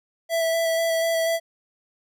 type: tone with vibrato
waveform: square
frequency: 659.3 Hz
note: E5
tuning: in tune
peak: -21 dBFS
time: 0.29-1.4 s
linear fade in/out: 50 ms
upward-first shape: square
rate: 4.1 Hz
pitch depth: 11 cents each way
effects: none